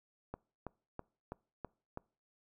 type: click train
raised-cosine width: 1 ms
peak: -27 dBFS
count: 6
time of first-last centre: 0.34-1.974 s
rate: 3.06 Hz
effects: noise-tail reverb RT60 0.4 s tail -25 dB re dry

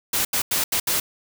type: noise bursts at uneven times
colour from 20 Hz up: white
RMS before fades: -22 dBFS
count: 5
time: 0.13-0.25 / 0.33-0.42 / 0.51-0.64 / 0.72-0.8 / 0.87-1 s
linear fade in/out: 5 ms
effects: none

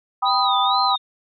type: chord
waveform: sine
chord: G augmented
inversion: none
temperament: equal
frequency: 784 / 987.8 / 1244.5 Hz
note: G5 / B5 / D#6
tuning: 0 / 0 / 0 cents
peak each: -21 dBFS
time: 0.22-0.96 s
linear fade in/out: 10 ms
type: tone with vibrato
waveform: sine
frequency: 3814 Hz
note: A#7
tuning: 39 cents sharp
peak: -22 dBFS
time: 0.25-0.98 s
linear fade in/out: 20 ms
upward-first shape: sine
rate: 2.2 Hz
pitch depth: 140 cents each way
effects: none

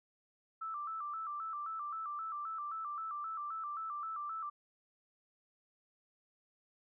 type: tone with vibrato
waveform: sine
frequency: 1244.5 Hz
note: D#6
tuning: in tune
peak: -38 dBFS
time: 0.61-4.5 s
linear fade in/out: 10 ms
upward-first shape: square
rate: 3.8 Hz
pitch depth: 96 cents each way
effects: none

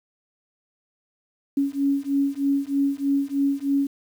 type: beating tone pair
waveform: sine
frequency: 277.2 / 280.4 Hz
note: C#4 / C#4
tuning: 0 / +20 cents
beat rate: 3.2 Hz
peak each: -23 dBFS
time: 1.57-3.87 s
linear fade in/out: 5 ms
effects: 8-bit

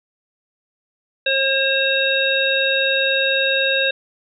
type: harmonic tone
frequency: 538 Hz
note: C5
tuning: 48 cents sharp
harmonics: 1 / 3 / 5 / 7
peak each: -21 / -21 / -21 / -21 dBFS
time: 1.26-3.91 s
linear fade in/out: 5 ms
effects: none

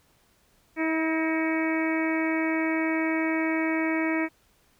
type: harmonic tone with a mistuned harmonic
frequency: 320.8 Hz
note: E4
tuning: 47 cents flat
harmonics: 1 / 2 / 3 / 4 / 5 / 6 / 7 / 8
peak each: -25 / -33 / -36 / -39 / -38 / -34 / -32 / -43 dBFS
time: 0.76-4.29 s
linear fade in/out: 50 ms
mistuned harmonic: 6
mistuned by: -40 cents
effects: pink hiss -64 dBFS RMS until 4.79 s

